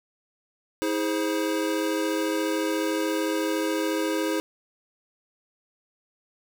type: chord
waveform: square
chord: E augmented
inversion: none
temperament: equal with one note detuned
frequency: 321.4 / 415.3 / 523.3 Hz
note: E4 / G#4 / B#4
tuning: -44 / 0 / 0 cents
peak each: -27 / -31 / -31 dBFS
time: 0.82-4.4 s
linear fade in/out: 0 ms
effects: none